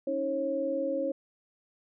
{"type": "tone cluster", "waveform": "sine", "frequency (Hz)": [277.9, 318.5, 544], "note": ["C#4", "D#4", "C#5"], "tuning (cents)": [4, 41, -33], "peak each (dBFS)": [-35, -35, -29], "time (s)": [0.07, 1.12], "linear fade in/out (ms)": 5, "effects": []}